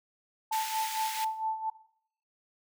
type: tone with tremolo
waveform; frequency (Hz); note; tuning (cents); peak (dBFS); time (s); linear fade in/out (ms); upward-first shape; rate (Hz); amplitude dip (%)
sine; 880; A5; 0; -27; 0.51-1.7; 5; sine; 4.4; 65
type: high-pass noise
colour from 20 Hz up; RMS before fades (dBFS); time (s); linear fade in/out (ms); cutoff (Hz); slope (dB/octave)
pink; -38; 0.52-1.25; 10; 1700; 24
effects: noise-tail reverb RT60 0.6 s tail -17 dB re dry